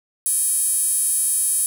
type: tone with high-pass filter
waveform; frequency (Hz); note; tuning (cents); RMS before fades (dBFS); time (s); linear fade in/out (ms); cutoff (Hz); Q
square; 349.1; F4; -1; -20; 0.26-1.66; 0; 9800; 8.3
effects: none